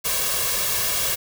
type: noise with comb filter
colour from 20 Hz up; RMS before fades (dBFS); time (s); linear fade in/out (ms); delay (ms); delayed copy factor
white; -23; 0.04-1.16; 20; 1.8; +0.7
effects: none